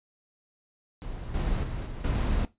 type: noise with level steps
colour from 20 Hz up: brown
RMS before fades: -37 / -28 / -33 / -37 / -26 dBFS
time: 1.02-2.45 s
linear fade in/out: 0 ms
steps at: 1.34 / 1.63 / 1.86 / 2.04 s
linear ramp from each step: 5 ms
effects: noise-tail reverb RT60 0.2 s tail -17 dB re dry + resampled to 8000 Hz